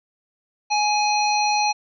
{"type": "harmonic tone", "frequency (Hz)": 836, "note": "G#5", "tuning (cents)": 11, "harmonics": [1, 3, 5, 7], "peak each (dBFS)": [-19, -25, -26, -30], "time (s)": [0.7, 1.73], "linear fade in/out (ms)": 20, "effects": []}